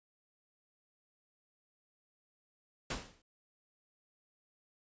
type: noise with exponential decay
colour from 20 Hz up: pink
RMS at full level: -34 dBFS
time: 2.9-3.22 s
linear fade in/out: 5 ms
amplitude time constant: 69 ms
effects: resampled to 16000 Hz